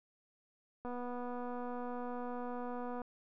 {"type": "click train", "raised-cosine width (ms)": 1, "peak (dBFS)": -30, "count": 532, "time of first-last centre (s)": [0.85, 3.017], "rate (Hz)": 245, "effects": []}